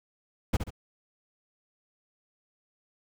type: noise with echo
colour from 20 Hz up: brown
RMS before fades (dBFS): -23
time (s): 0.53-0.57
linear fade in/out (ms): 10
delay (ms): 68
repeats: 2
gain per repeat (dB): -8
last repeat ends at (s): 0.706
effects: none